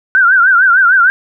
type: tone with vibrato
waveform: sine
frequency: 1478 Hz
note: F#6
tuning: 2 cents flat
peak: -5 dBFS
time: 0.15-1.1 s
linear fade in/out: 0 ms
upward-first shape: triangle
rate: 6.6 Hz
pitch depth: 160 cents each way
effects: none